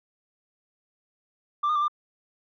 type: tone with pitch steps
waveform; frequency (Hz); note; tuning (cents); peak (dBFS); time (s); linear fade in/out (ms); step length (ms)
sine; 1178 / 1223 / 1172 / 1197; D6 / D#6 / D6 / D6; +5 / -30 / -4 / +33; -19; 1.63-1.882; 10; 63
effects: tanh soft clip ceiling -20 dBFS